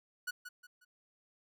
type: tone with echo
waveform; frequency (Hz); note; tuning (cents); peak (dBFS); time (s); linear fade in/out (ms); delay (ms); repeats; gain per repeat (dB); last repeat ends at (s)
45% pulse; 1469; F#6; -13; -35; 0.27-0.31; 10; 180; 3; -9; 0.85
effects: none